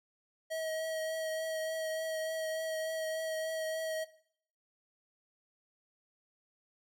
square tone with vibrato, 638 Hz, D#5, 43 cents sharp, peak -35 dBFS, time 0.5-4.05 s, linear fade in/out 20 ms, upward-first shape triangle, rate 3.4 Hz, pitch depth 18 cents each way, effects noise-tail reverb RT60 0.6 s tail -17 dB re dry

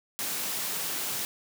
white high-pass noise, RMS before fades -32 dBFS, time 0.19-1.25 s, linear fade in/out 0 ms, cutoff 110 Hz, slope 96 dB/octave, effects none

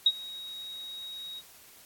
sine tone with ADSR envelope, 3792 Hz, A#7, 29 cents sharp, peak -16 dBFS, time 0.06-1.42 s, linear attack 4 ms, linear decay 49 ms, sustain -22 dB, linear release 38 ms, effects white hiss -54 dBFS RMS until 1.85 s + AAC 64 kbps

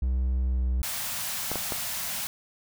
triangle tone with pitch glide, 63.6 to 62.62 Hz, C2 to B1, -48 to +25 cents, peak -21 dBFS, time 0.02-0.82 s, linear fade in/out 5 ms, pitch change -27 cents, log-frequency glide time 0.47-0.62 s
white band-stop noise, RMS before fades -32 dBFS, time 0.83-2.27 s, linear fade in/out 0 ms, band 240 to 550 Hz, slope 48 dB/octave
clicks, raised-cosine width 1 ms, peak -16 dBFS, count 3, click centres 1.516 / 1.557 / 1.722 s
effects none

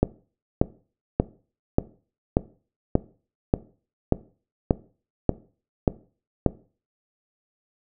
click train, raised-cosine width 2 ms, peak -3 dBFS, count 12, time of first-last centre 0.03-6.463 s, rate 1.71 Hz, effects noise-tail reverb RT60 0.4 s tail -19 dB re dry

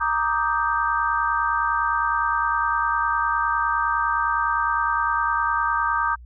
sine chord, Eb major seventh, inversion second, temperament equal, 932.3 / 1174.7 / 1244.5 / 1568 Hz, Bb5 / D6 / Eb6 / G6, 0 / 0 / 0 / 0 cents, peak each -25 dBFS, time 0-6.16 s, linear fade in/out 20 ms, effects added 60 Hz sine -40 dBFS peak until 6.25 s

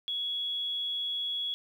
sine tone, 3355 Hz, G#7, 17 cents sharp, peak -30 dBFS, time 0.08-1.54 s, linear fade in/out 0 ms, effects 10-bit

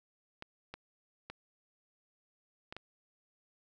clicks, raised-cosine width 0.3 ms, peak -27 dBFS, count 5, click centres 0.424 / 0.74 / 1.3 / 2.725 / 2.766 s, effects none

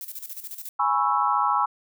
violet noise with tremolo, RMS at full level -35 dBFS, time 0.01-0.69 s, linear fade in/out 0 ms, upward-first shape square, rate 14 Hz, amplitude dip 70%
sine chord, C# minor seventh, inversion second, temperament equal with one note detuned, 830.6 / 987.8 / 1101.7 / 1318.5 Hz, G#5 / B5 / C#6 / E6, 0 / 0 / -11 / 0 cents, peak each -25 dBFS, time 0.79-1.66 s, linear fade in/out 10 ms
effects none

